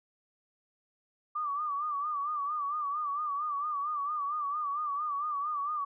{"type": "tone with vibrato", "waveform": "sine", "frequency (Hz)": 1174.7, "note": "D6", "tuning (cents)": 0, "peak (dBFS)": -30, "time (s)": [1.35, 5.85], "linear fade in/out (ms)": 10, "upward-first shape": "sine", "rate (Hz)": 4.4, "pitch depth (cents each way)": 85, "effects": []}